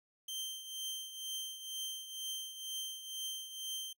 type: tone with tremolo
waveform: sawtooth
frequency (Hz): 3136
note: G7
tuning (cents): 0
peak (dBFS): -34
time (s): 0.28-3.93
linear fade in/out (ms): 5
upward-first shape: triangle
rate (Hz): 2.1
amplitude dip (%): 70
effects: noise-tail reverb RT60 0.1 s tail -24 dB re dry

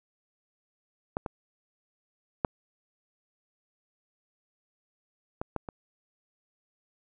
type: clicks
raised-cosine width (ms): 1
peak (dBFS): -15 / -19 / -10 / -18 / -17 / -23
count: 6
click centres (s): 1.169 / 1.262 / 2.448 / 5.415 / 5.563 / 5.688
effects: none

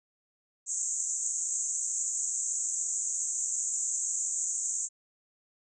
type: band-pass noise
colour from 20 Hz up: pink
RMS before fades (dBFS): -32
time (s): 0.66-4.89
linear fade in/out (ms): 50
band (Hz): 6500 to 7900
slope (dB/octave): 96
effects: none

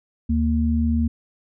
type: tone pair together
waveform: sine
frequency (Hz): 77.3 / 231.6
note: D#2 / A#3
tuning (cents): -11 / -11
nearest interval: octave + perfect fifth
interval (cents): 1900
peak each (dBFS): -20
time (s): 0.29-1.08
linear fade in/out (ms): 10
effects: none

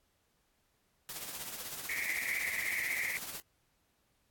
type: noise with tremolo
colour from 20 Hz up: white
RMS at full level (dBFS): -40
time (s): 1.09-3.4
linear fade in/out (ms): 0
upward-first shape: triangle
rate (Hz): 16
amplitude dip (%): 55
type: band-pass noise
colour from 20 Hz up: pink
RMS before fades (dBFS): -36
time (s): 1.89-3.17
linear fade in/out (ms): 0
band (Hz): 1900 to 2300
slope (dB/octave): 96
effects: pink hiss -75 dBFS RMS until 4.3 s + AAC 64 kbps

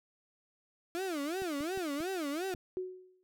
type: tone with vibrato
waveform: 35% pulse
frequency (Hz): 328.9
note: E4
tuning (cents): -4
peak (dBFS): -32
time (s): 0.95-2.54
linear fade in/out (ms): 0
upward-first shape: sine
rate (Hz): 2.8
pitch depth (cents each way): 280
type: clicks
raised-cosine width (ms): 3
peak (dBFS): -34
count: 5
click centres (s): 1.42 / 1.607 / 1.775 / 2.005 / 2.548
type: tone with exponential decay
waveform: sine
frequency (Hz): 369.4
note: F#4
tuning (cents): -3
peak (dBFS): -31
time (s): 2.77-3.23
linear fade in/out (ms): 0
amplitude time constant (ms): 100
effects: none

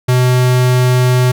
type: tone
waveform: square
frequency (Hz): 125.9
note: B2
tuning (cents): +34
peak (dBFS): -9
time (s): 0.08-1.32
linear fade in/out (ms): 10
effects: none

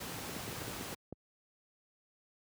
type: noise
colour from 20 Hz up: pink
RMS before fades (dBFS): -42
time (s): 0-0.95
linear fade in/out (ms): 10
type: clicks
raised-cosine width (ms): 2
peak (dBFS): -29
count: 9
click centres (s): 0.294 / 0.365 / 0.48 / 0.528 / 0.618 / 0.681 / 0.811 / 0.929 / 1.126
effects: high-pass 80 Hz 12 dB/octave

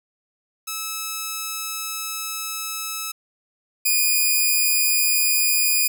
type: tone pair in turn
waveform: 5% pulse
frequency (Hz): 1300 / 2454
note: E6 / D#7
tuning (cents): -24 / -25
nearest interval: major seventh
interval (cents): 1099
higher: second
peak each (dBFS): -15 / -7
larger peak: second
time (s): 0.67-3.12 / 3.85-5.88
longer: first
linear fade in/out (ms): 10
effects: none

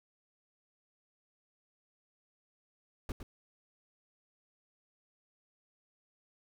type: noise with echo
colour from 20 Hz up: brown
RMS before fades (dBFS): -36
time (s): 3.09-3.12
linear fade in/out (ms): 2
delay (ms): 110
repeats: 1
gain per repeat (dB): -8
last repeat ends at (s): 3.23
effects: none

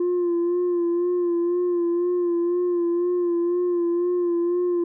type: tone with vibrato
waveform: sine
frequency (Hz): 349.2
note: F4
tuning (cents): 0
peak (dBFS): -17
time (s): 0-4.84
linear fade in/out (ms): 5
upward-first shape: sine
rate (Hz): 2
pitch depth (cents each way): 37
effects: tanh soft clip ceiling -18 dBFS

